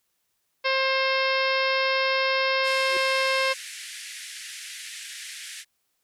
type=harmonic tone; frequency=531 Hz; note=C5; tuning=25 cents sharp; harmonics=1 / 2 / 3 / 4 / 5 / 6 / 7 / 8 / 9 / 10; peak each=-26 / -28 / -30 / -28 / -30 / -35 / -35 / -36 / -37 / -36 dBFS; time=0.64-3.54 s; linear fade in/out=20 ms
type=band-pass noise; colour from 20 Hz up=pink; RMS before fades=-39 dBFS; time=2.63-5.65 s; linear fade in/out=50 ms; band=1700 to 11000 Hz; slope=48 dB/octave
type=tone with exponential growth; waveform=triangle; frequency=365.9 Hz; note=F#4; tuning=19 cents flat; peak=-29 dBFS; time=2.84-2.97 s; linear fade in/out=0 ms; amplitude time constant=27 ms
effects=white hiss -74 dBFS RMS until 6.03 s